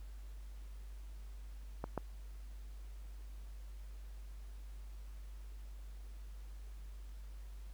clicks, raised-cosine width 1 ms, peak -25 / -22 dBFS, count 2, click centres 1.841 / 1.977 s, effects added 50 Hz sine -46 dBFS peak until 7.73 s + pink hiss -66 dBFS RMS until 7.73 s

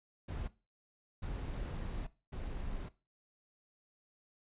brown noise bursts at uneven times, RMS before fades -40 dBFS, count 3, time 0.28-0.48 / 1.22-2.07 / 2.32-2.89 s, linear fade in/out 10 ms, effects noise-tail reverb RT60 0.3 s tail -18 dB re dry + resampled to 8000 Hz

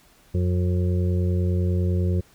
harmonic tone, 90 Hz, F#2, 47 cents flat, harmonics 1 / 2 / 4 / 5 / 6, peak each -20 / -27 / -31 / -36 / -39 dBFS, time 0.34-2.21 s, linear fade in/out 10 ms, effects pink hiss -56 dBFS RMS until 2.34 s

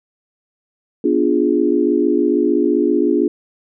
sine chord, B diminished seventh, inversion none, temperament equal, 246.9 / 293.7 / 349.2 / 415.3 Hz, B3 / D4 / F4 / Ab4, 0 / 0 / 0 / 0 cents, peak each -20 / -17 / -17 / -19 dBFS, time 1.04-3.28 s, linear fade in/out 5 ms, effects none

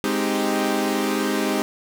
sawtooth chord, Ab major seventh, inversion none, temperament equal, 207.7 / 261.6 / 311.1 / 392 Hz, Ab3 / C4 / Eb4 / G4, 0 / 0 / 0 / 0 cents, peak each -22 dBFS, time 0.04-1.62 s, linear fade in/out 0 ms, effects none

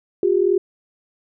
sine tone pair together, 358.7 / 400 Hz, F4 / G4, +46 / +35 cents, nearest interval major second, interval 189 cents, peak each -17 dBFS, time 0.23-0.58 s, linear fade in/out 2 ms, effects none

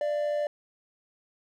triangle tone pair together, 590 / 683.4 Hz, D5 / F5, +8 / -38 cents, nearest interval minor third, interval 254 cents, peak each -24 / -35 dBFS, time 0.01-0.47 s, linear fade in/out 2 ms, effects none

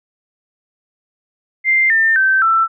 sine tone with pitch steps, 2093 / 1801.1 / 1550 / 1333.8 Hz, C7 / A6 / G6 / E6, 0 / +40 / -20 / +20 cents, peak -10 dBFS, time 1.64-2.68 s, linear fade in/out 50 ms, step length 260 ms, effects none

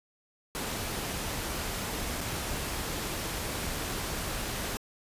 pink noise with dropouts, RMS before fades -34 dBFS, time 0.55-4.77 s, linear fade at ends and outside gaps 0 ms, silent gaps 2.207-2.212 s, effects resampled to 32000 Hz

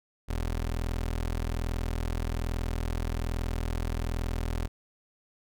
25% pulse tone, 41.2 Hz, E1, in tune, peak -25 dBFS, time 0.28-4.68 s, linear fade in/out 20 ms, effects none

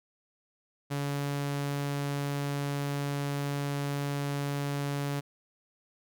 sawtooth tone, 142.2 Hz, C#3, 45 cents sharp, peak -26 dBFS, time 0.9-5.21 s, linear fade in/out 20 ms, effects none

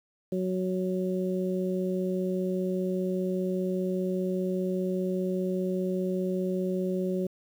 harmonic tone, 185 Hz, F#3, in tune, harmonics 1 / 2 / 3, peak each -29 / -30 / -35 dBFS, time 0.32-7.27 s, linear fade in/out 5 ms, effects 9-bit

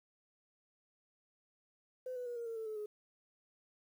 sine tone with pitch steps, 509 / 495.4 / 482.1 / 469.2 / 456.6 / 444.4 / 432.5 / 420.9 Hz, C5 / B4 / B4 / A#4 / A#4 / A4 / A4 / G#4, -48 / +5 / -42 / +11 / -36 / +17 / -30 / +23 cents, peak -38 dBFS, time 2.06-2.86 s, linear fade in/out 5 ms, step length 100 ms, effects tanh soft clip ceiling -35 dBFS + 11-bit

